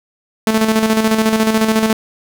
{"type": "tone with tremolo", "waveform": "sawtooth", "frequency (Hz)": 220, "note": "A3", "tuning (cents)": 0, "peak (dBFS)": -6, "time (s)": [0.47, 1.93], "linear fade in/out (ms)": 2, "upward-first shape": "square", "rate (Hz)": 14, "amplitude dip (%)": 50, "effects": []}